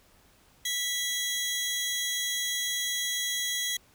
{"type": "tone pair together", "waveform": "20% pulse", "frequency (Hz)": [1967, 3298], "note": ["B6", "G#7"], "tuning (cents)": [-7, -13], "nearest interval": "major sixth", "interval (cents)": 894, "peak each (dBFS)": [-27, -25], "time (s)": [0.65, 3.77], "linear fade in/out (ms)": 5, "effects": ["pink hiss -61 dBFS RMS until 3.94 s"]}